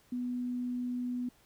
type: tone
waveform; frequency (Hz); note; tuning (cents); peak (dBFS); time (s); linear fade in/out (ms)
sine; 246.9; B3; 0; -32; 0.12-1.29; 5
effects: pink hiss -65 dBFS RMS until 1.45 s